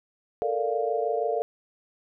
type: chord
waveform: sine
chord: Bb major seventh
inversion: third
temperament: equal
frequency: 440 / 466.2 / 587.3 / 698.5 Hz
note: A4 / Bb4 / D5 / F5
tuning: 0 / 0 / 0 / 0 cents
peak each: -29 / -29 / -31 / -29 dBFS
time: 0.42-1.42 s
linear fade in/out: 0 ms
effects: none